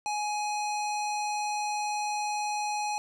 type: tone with low-pass filter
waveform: square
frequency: 837 Hz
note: G#5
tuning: 13 cents sharp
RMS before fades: -31 dBFS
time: 0.06-2.98 s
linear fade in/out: 0 ms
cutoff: 7200 Hz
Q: 1.6
effects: none